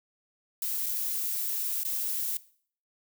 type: noise with dropouts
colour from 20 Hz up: violet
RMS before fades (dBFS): -31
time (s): 0.62-2.37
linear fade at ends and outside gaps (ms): 1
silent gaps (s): 0.861-0.864 / 1.834-1.85
effects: noise-tail reverb RT60 0.5 s tail -18 dB re dry